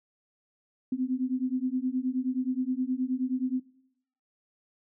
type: beating tone pair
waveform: sine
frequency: 251.7 / 261.2 Hz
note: B3 / C4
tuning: +33 / -3 cents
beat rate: 9.5 Hz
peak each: -30 / -29 dBFS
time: 0.92-3.6 s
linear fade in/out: 5 ms
effects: noise-tail reverb RT60 0.7 s tail -18 dB re dry